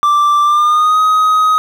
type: tone with pitch glide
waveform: triangle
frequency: 1174.7 to 1259 Hz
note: D6 to D#6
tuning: 0 to +20 cents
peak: -6 dBFS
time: 0.03-1.58 s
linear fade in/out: 0 ms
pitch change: +120 cents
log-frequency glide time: 0.43-1 s
effects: 7-bit